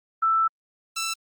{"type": "tone pair in turn", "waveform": ["sine", "10% pulse"], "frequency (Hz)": [1325, 1330.1], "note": ["E6", "E6"], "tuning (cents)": [9, 15], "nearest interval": "unison", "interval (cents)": 6, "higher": "second", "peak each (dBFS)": -18, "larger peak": "neither", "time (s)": [[0.22, 0.48], [0.96, 1.14]], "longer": "first", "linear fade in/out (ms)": 10, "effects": ["Opus 24 kbps"]}